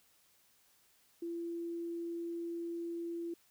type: tone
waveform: sine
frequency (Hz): 338.9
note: E4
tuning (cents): +48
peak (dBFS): -37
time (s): 1.22-3.34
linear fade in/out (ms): 5
effects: white hiss -69 dBFS RMS until 3.5 s